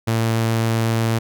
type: tone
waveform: sawtooth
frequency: 113.5 Hz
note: A#2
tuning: 46 cents flat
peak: -13 dBFS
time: 0.07-1.19 s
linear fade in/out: 10 ms
effects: none